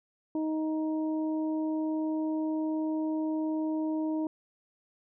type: harmonic tone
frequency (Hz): 312.9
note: D#4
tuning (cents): +10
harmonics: 1 / 2 / 3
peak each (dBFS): -28 / -39 / -43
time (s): 0.35-4.27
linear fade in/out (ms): 2
effects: none